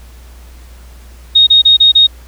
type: tone bursts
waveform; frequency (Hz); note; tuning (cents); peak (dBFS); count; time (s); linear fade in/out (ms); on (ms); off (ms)
sine; 3729; A#7; 0; -3; 5; 1.35-2.07; 10; 120; 30
effects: added 60 Hz sine -33 dBFS peak until 2.27 s + pink hiss -44 dBFS RMS until 2.27 s